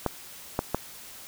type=clicks; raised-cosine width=1 ms; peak=-10 dBFS; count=3; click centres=0.063 / 0.591 / 0.746 s; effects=white hiss -45 dBFS RMS until 1.27 s